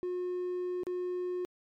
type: tone with dropouts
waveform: triangle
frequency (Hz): 360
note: F#4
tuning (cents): -47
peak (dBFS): -29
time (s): 0.03-1.45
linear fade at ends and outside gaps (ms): 0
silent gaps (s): 0.834-0.868
effects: tanh soft clip ceiling -25 dBFS + MP3 96 kbps